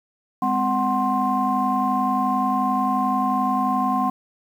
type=tone cluster; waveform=sine; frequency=205.8 / 257.2 / 746 / 1054 Hz; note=G#3 / C4 / F#5 / C6; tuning=-16 / -30 / +14 / +12 cents; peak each=-26 / -24 / -23 / -22 dBFS; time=0.42-4.1 s; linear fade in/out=5 ms; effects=tanh soft clip ceiling -9 dBFS + 8-bit